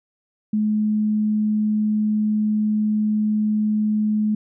sine tone, 213 Hz, G#3, 44 cents sharp, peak -17 dBFS, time 0.53-4.35 s, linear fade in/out 5 ms, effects none

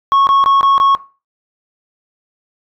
sine tone bursts, 1100 Hz, C#6, 14 cents flat, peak -5 dBFS, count 5, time 0.12-0.95 s, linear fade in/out 0 ms, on 150 ms, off 20 ms, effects noise-tail reverb RT60 0.3 s tail -18 dB re dry + tanh soft clip ceiling -7 dBFS

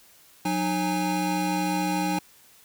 square tone cluster, 182.2 / 305.2 / 822 Hz, F#3 / D#4 / G#5, -26 / -33 / -18 cents, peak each -29 dBFS, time 0.45-2.19 s, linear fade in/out 5 ms, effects white hiss -55 dBFS RMS until 2.64 s

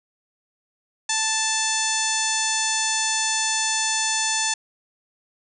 harmonic tone, 880 Hz, A5, in tune, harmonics 1 / 2 / 3 / 4 / 5 / 6 / 7 / 8 / 9 / 10, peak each -29 / -29 / -31 / -30 / -31 / -32 / -27 / -28 / -38 / -32 dBFS, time 1.09-4.54 s, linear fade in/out 5 ms, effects none

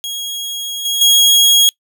sawtooth tone with level steps, 3298 Hz, G#7, 13 cents flat, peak -18 / -12 / -4 dBFS, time 0.04-1.69 s, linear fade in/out 0 ms, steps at 0.85 / 1.01 s, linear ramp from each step 5 ms, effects noise-tail reverb RT60 0.1 s tail -25 dB re dry

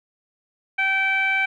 15% pulse tone with low-pass filter, 774 Hz, G5, 22 cents flat, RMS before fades -21 dBFS, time 0.78-1.46 s, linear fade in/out 10 ms, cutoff 2100 Hz, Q 9.6, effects none

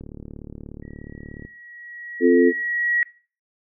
click train, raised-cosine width 3 ms, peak -24 dBFS, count 54, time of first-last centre 0.01-1.45 s, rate 36.8 Hz
sine tone with exponential growth, 1913 Hz, A#6, 44 cents sharp, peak -16 dBFS, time 0.82-3.03 s, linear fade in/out 1 ms, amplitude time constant 480 ms
sine chord, F major, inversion second, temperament equal, 261.6 / 349.2 / 440 Hz, C4 / F4 / A4, 0 / 0 / 0 cents, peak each -16 dBFS, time 2.2-2.53 s, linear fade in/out 50 ms
effects noise-tail reverb RT60 0.4 s tail -21 dB re dry

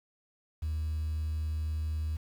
sine tone, 78 Hz, D#2, 5 cents sharp, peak -28 dBFS, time 0.62-2.17 s, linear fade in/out 10 ms, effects tanh soft clip ceiling -28 dBFS + 9-bit

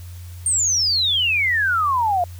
sine exponential sweep, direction down, 8870 to 682 Hz, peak -16 dBFS, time 0.46-2.24 s, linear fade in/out 2 ms, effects added 88 Hz sine -33 dBFS peak until 2.39 s + white hiss -48 dBFS RMS until 2.39 s

